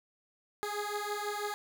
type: beating tone pair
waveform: 15% pulse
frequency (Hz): 411.9 / 418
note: G#4 / G#4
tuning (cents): -14 / +11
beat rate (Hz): 6.1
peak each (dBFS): -30 / -31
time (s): 0.63-1.54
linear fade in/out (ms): 0
effects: none